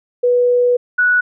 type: tone pair in turn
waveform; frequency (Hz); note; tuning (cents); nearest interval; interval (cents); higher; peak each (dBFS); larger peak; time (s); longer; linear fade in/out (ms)
sine; 490.1 / 1471.9; B4 / F#6; -13 / -9; octave + perfect fifth; 1904; second; -10; neither; 0.23-0.77 / 0.98-1.21; first; 10
effects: none